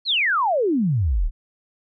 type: exponential sweep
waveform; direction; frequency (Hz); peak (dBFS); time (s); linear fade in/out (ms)
sine; down; 4435 to 30.76; -17; 0.05-1.31; 50
effects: none